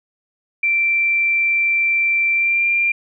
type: tone with pitch glide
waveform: sine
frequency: 2349 to 2383 Hz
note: D7 to D7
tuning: 0 to +25 cents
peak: -14 dBFS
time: 0.63-2.92 s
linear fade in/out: 5 ms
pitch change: +25 cents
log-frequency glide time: 2.33-2.67 s
effects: none